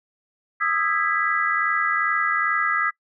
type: chord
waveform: sine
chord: E major seventh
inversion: third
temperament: just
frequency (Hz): 1236.1 / 1318.5 / 1648.1 / 1977.8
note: D#6 / E6 / G#6 / B6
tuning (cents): -12 / 0 / -14 / +2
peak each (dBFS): -25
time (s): 0.6-2.91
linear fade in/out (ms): 20
effects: noise-tail reverb RT60 0.1 s tail -22 dB re dry